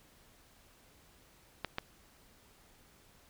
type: clicks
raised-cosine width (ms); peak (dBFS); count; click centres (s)
0.3; -18 / -18; 2; 1.647 / 1.784
effects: pink hiss -63 dBFS RMS until 3.29 s